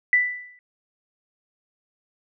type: tone with exponential decay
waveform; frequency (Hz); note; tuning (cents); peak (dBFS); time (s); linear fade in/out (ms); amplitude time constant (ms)
sine; 1980; B6; +4; -12; 0.13-0.59; 1; 100
effects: none